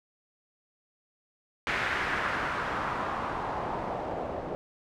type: noise with low-pass filter sweep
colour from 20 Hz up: white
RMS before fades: -32 dBFS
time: 1.67-4.55 s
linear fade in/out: 0 ms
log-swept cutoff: 2000 to 600 Hz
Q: 1.9
effects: none

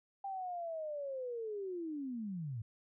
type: linear sweep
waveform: sine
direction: down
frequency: 794 to 103.83 Hz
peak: -38 dBFS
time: 0.24-2.62 s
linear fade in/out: 5 ms
effects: none

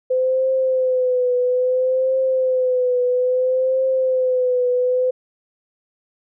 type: tone with vibrato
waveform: sine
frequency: 510 Hz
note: C5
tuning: 44 cents flat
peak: -15 dBFS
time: 0.1-5.11 s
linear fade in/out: 10 ms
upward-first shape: triangle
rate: 0.6 Hz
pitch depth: 54 cents each way
effects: none

